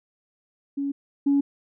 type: tone pair in turn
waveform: sine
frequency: 280 / 281.1 Hz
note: C#4 / C#4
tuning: +18 / +24 cents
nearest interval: unison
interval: 6 cents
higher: second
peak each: -24 / -16 dBFS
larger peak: second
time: 0.77-0.92 / 1.26-1.41 s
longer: neither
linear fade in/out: 10 ms
effects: tanh soft clip ceiling -13 dBFS